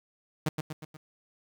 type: tone with echo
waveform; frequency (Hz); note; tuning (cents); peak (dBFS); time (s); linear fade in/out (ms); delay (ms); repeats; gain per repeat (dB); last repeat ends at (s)
sawtooth; 154.9; D#3; -7; -21; 0.46-0.49; 5; 120; 4; -5; 0.97
effects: 10-bit